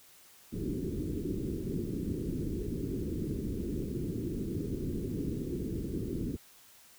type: low-pass noise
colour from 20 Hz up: white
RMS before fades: -35 dBFS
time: 0.52-6.37 s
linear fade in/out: 20 ms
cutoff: 390 Hz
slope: 48 dB/octave
effects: white hiss -58 dBFS RMS until 6.98 s